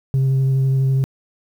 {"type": "tone with vibrato", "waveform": "sine", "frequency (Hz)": 133.7, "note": "C3", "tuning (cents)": 38, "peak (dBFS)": -11, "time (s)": [0.14, 1.04], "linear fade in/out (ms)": 0, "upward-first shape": "square", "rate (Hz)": 12, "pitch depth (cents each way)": 9, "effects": ["tanh soft clip ceiling -13 dBFS", "8-bit"]}